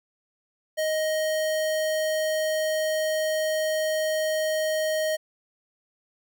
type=tone; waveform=square; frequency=625 Hz; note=D#5; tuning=8 cents sharp; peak=-24 dBFS; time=0.77-5.17 s; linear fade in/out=20 ms; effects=none